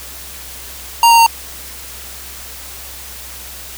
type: tone with pitch steps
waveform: square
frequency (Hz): 932.3 / 925.9 / 919.5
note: A#5 / A#5 / A#5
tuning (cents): 0 / -12 / -24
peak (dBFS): -6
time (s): 1.03-1.264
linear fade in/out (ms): 2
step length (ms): 78
effects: added 64 Hz sine -38 dBFS peak until 3.77 s + white hiss -32 dBFS RMS until 3.77 s